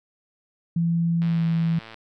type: tone with pitch glide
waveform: sine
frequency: 168.3 to 165.22 Hz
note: E3 to E3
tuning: +36 to +4 cents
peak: -19 dBFS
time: 0.76-1.79 s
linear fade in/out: 5 ms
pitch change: -32 cents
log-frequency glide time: 1.22-1.44 s
type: click train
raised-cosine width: 0.3 ms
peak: -25 dBFS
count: 82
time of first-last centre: 1.22-1.943 s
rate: 112 Hz
effects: none